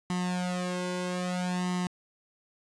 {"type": "tone with flanger", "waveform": "sawtooth", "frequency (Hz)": 180.3, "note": "F#3", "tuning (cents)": -45, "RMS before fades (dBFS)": -31, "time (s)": [0.1, 1.87], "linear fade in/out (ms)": 0, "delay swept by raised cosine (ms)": [1, 1.99], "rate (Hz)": 0.61, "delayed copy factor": 1, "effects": ["resampled to 22050 Hz", "9-bit"]}